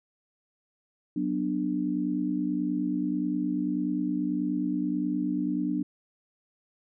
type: chord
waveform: sine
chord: B minor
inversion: second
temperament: just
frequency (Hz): 185.21 / 246.9 / 296.3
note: F#3 / B3 / D4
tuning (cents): +2 / 0 / +15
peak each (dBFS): -32 / -31 / -28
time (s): 1.16-5.83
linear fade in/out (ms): 5
effects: none